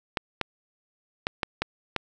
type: clicks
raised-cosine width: 0.3 ms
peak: -9 dBFS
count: 6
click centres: 0.172 / 0.413 / 1.269 / 1.432 / 1.62 / 1.963 s
effects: none